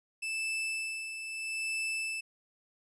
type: tone with tremolo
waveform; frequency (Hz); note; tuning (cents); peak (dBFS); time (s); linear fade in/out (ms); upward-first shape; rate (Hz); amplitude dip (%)
40% pulse; 2637; E7; 0; -30; 0.22-2.21; 10; sine; 0.78; 55
effects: resampled to 24000 Hz